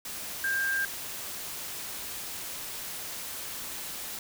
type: tone in noise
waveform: sine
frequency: 1594 Hz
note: G6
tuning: 28 cents sharp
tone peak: -26 dBFS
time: 0.44-0.85 s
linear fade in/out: 2 ms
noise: white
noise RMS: -38 dBFS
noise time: 0.05-4.19 s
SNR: +9 dB
effects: none